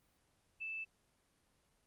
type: tone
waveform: sine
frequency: 2637 Hz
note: E7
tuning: in tune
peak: -40 dBFS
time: 0.6-0.85 s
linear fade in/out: 20 ms
effects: pink hiss -75 dBFS RMS until 1.86 s + Opus 24 kbps